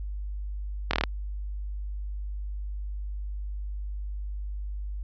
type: slowing click train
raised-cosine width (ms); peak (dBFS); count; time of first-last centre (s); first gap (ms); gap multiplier
0.3; -7; 6; 0.91-1.037; 24; 1.03
effects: added 50 Hz sine -31 dBFS peak until 5.03 s + resampled to 16000 Hz